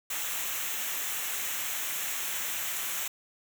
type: noise with comb filter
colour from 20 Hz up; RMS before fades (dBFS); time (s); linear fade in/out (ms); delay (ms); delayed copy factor
white; -33; 0.1-3.08; 5; 0.21; -0.65
effects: none